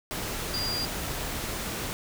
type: tone in noise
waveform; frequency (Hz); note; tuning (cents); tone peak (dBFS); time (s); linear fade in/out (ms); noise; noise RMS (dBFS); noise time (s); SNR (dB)
sine; 4795; D8; +35; -29; 0.54-0.85; 0; pink; -33; 0.11-1.93; +1
effects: none